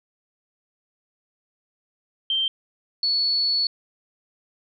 sine tone pair in turn, 3141 / 4418 Hz, G7 / C#8, +3 / -7 cents, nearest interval tritone, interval 590 cents, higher second, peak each -20 / -19 dBFS, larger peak second, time 2.3-2.48 / 3.03-3.67 s, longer second, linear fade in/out 2 ms, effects none

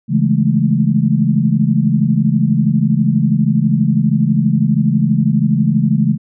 sine chord, A major seventh, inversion first, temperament equal, 138.59 / 164.81 / 207.7 / 220 Hz, C#3 / E3 / G#3 / A3, 0 / 0 / 0 / 0 cents, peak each -16 dBFS, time 0.08-6.18 s, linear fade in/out 50 ms, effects none

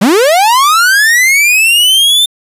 45% pulse linear sweep, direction up, 177.2 to 3594 Hz, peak -5 dBFS, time 0.01-2.26 s, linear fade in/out 10 ms, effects resampled to 32000 Hz

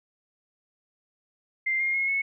sine tone with pitch steps, 2093 / 2127 / 2162 / 2197 Hz, C7 / C7 / C#7 / C#7, 0 / +28 / -44 / -16 cents, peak -23 dBFS, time 1.66-2.22 s, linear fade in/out 10 ms, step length 140 ms, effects none

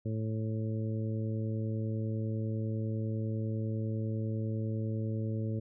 harmonic tone, 110 Hz, A2, in tune, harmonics 1 / 2 / 3 / 4 / 5, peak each -32 / -38 / -42 / -44 / -46 dBFS, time 0.05-5.6 s, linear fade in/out 10 ms, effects none

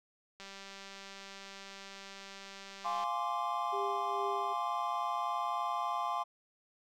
click train, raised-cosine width 0.2 ms, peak -31 dBFS, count 518, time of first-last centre 0.4-3.038 s, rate 196 Hz
triangle chord, D half-diminished seventh, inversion first, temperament equal with one note detuned, 698.5 / 830.6 / 1046.5 / 1169.9 Hz, F5 / Ab5 / C6 / D6, 0 / 0 / 0 / -7 cents, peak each -37 / -37 / -34 / -37 dBFS, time 2.84-6.24 s, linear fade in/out 20 ms
sine tone with tremolo, 400.4 Hz, G4, 37 cents sharp, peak -35 dBFS, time 3.72-4.54 s, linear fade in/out 20 ms, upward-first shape triangle, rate 2.3 Hz, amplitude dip 70%
effects none

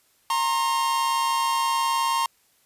45% pulse tone pair together, 927 / 1066 Hz, A#5 / C6, -10 / +32 cents, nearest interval major second, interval 242 cents, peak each -24 dBFS, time 0.3-2.26 s, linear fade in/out 2 ms, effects white hiss -63 dBFS RMS until 2.65 s + resampled to 32000 Hz

